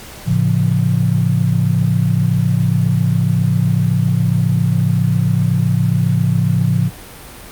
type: chord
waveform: sine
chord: A augmented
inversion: none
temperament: just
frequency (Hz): 110 / 137.5 / 171.88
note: A2 / C#3 / E#3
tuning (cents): 0 / -14 / -27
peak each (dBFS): -16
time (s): 0.25-6.91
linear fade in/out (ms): 50
effects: pink hiss -35 dBFS RMS until 7.51 s + Opus 48 kbps